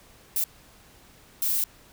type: noise bursts at uneven times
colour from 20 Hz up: violet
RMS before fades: -25 dBFS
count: 2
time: 0.36-0.44 / 1.42-1.64 s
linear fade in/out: 2 ms
effects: pink hiss -54 dBFS RMS until 1.92 s